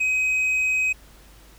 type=tone with tanh clipping; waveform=triangle; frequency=2526 Hz; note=D#7; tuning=26 cents sharp; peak=-20 dBFS; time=0-0.93 s; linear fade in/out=10 ms; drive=8 dB; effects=added 50 Hz sine -49 dBFS peak until 1.58 s + pink hiss -52 dBFS RMS until 1.58 s